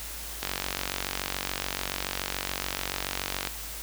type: click train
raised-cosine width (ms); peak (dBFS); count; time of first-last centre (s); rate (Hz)
0.2; -11; 144; 0.43-3.473; 47
effects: added 53 Hz sine -42 dBFS peak until 3.82 s + white hiss -39 dBFS RMS until 3.82 s